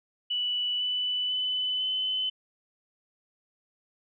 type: tone with pitch steps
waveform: sine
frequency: 2960 / 2984 / 3008 / 3033 Hz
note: F#7 / F#7 / F#7 / F#7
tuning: 0 / +14 / +28 / +42 cents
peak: -26 dBFS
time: 0.3-2.3 s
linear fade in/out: 10 ms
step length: 500 ms
effects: none